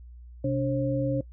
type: tone cluster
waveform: sine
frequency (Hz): 129.5 / 289.2 / 537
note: C3 / D4 / C5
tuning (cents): -17 / -27 / +45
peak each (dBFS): -28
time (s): 0.44-1.21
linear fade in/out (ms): 5
effects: noise-tail reverb RT60 0.1 s tail -21 dB re dry + added 60 Hz sine -43 dBFS peak until 1.32 s